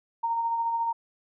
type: tone with tremolo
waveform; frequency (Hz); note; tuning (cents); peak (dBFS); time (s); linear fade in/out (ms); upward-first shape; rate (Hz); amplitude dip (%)
sine; 924; A#5; -16; -23; 0.23-0.93; 10; sine; 14; 35
effects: none